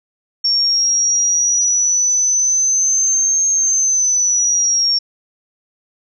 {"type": "linear two-way sweep", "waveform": "sine", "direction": "up then down", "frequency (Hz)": [5490, 6420, 5490], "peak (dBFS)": -12, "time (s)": [0.44, 4.99], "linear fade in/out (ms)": 10, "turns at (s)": 3.5, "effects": []}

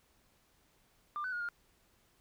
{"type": "tone with pitch steps", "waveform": "sine", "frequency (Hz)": [1193, 1506, 1437, 1414], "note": ["D6", "F#6", "F6", "F6"], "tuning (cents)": [27, 30, 49, 21], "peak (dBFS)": -34, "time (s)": [1.16, 1.488], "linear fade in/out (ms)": 0, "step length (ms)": 82, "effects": ["tanh soft clip ceiling -31 dBFS", "pink hiss -70 dBFS RMS until 2.2 s"]}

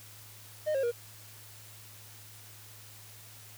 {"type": "tone with pitch steps", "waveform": "triangle", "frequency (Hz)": [613, 539.8, 475.4], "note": ["D#5", "C#5", "A#4"], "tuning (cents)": [-26, -46, 34], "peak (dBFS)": -25, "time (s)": [0.66, 0.918], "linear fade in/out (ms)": 20, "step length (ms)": 86, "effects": ["added 106 Hz sine -54 dBFS peak until 3.57 s", "white hiss -52 dBFS RMS until 3.57 s"]}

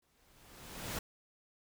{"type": "noise with exponential growth", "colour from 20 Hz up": "pink", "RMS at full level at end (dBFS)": -37, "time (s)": [0.02, 0.99], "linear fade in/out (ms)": 5, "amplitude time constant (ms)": 210, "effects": []}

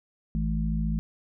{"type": "harmonic tone", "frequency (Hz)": 54.1, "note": "A1", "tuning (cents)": -29, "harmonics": [1, 3, 4], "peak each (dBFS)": [-27, -29, -31], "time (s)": [0.35, 0.99], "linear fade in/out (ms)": 0, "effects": []}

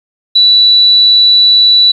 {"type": "tone", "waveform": "sine", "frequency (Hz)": 3951, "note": "B7", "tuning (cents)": 0, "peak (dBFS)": -3, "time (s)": [0.35, 1.92], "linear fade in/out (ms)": 10, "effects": ["7-bit"]}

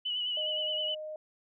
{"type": "tone with vibrato", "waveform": "sine", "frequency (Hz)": 2960, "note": "F#7", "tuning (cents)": 0, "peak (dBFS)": -30, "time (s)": [0.05, 0.95], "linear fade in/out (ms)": 10, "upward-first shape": "sine", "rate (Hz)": 9.6, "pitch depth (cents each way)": 41}
{"type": "tone", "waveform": "sine", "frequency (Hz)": 617, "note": "D#5", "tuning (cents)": -15, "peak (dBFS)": -37, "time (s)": [0.37, 1.16], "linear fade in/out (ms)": 2}
{"effects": []}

